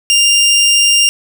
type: tone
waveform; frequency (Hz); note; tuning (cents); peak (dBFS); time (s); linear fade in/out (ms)
20% pulse; 2796; F7; +1; -3; 0.1-1.09; 0
effects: none